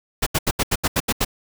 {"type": "noise bursts", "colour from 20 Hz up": "pink", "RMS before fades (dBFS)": -19, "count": 9, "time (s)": [0.22, 1.249], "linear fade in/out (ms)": 10, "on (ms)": 45, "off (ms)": 78, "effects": []}